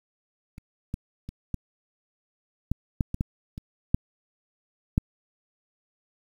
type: clicks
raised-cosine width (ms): 5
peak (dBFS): -30 / -17 / -24 / -16 / -12 / -10 / -17 / -12 / -24 / -7 / -8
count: 11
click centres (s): 0.581 / 0.941 / 1.29 / 1.543 / 2.716 / 3.008 / 3.144 / 3.209 / 3.579 / 3.945 / 4.979
effects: 8-bit